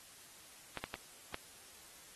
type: clicks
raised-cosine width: 0.3 ms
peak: -23 dBFS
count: 4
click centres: 0.773 / 0.84 / 0.941 / 1.344 s
effects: white hiss -57 dBFS RMS until 2.15 s + AAC 32 kbps